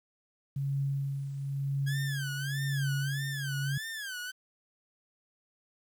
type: tone with tremolo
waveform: sine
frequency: 138.59 Hz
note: C#3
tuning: in tune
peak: -27 dBFS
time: 0.56-3.78 s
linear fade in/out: 5 ms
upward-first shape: triangle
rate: 0.98 Hz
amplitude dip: 60%
type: tone with vibrato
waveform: sawtooth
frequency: 1624 Hz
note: G#6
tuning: 39 cents flat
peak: -33 dBFS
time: 1.86-4.32 s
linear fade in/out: 20 ms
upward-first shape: sine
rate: 1.6 Hz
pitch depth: 190 cents each way
effects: 10-bit